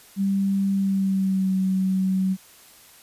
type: tone with pitch glide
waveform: sine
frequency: 196 to 188.89 Hz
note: G3 to F#3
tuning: 0 to +36 cents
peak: -19 dBFS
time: 0.16-2.37 s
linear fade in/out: 50 ms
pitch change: -64 cents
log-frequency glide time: 0.73-1.54 s
effects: white hiss -50 dBFS RMS until 3.02 s + resampled to 32000 Hz